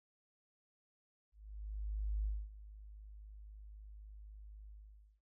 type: tone with ADSR envelope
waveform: sine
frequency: 51.91 Hz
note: G#1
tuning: in tune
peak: -33 dBFS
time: 1.32-5.21 s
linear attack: 930 ms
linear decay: 240 ms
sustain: -17 dB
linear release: 520 ms
effects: none